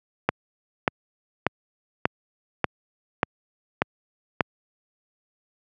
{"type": "click train", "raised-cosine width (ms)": 0.5, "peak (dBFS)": -3, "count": 8, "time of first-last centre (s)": [0.29, 4.408], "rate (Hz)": 1.7, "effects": ["high-pass 100 Hz 12 dB/octave"]}